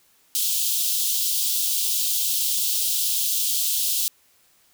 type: high-pass noise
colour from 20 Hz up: white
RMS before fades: -23 dBFS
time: 0.35-4.08 s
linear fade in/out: 0 ms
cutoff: 3000 Hz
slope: 48 dB/octave
effects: white hiss -60 dBFS RMS until 4.73 s